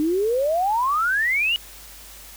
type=exponential sweep; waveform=sine; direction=up; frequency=296.4 to 2960 Hz; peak=-18 dBFS; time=0-1.56 s; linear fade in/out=0 ms; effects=added 50 Hz sine -47 dBFS peak until 2.36 s + white hiss -43 dBFS RMS until 2.36 s